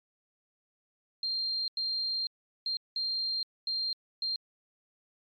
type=tone bursts at uneven times; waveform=sine; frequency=4186 Hz; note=C8; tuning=in tune; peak=-29 dBFS; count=6; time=1.23-1.68 / 1.77-2.27 / 2.66-2.77 / 2.96-3.43 / 3.67-3.93 / 4.22-4.36 s; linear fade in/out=2 ms; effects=MP3 48 kbps